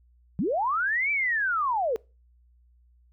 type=linear two-way sweep; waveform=sine; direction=up then down; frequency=150 to 2349 to 423.2 Hz; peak=-23 dBFS; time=0.39-1.96 s; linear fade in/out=0 ms; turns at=1.11 s; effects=noise-tail reverb RT60 0.3 s tail -24 dB re dry + added 60 Hz sine -57 dBFS peak until 3.12 s